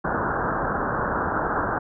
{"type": "low-pass noise", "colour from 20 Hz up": "white", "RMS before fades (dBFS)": -25, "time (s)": [0.04, 1.79], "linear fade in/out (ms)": 10, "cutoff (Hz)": 1600, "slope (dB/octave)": 96, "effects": []}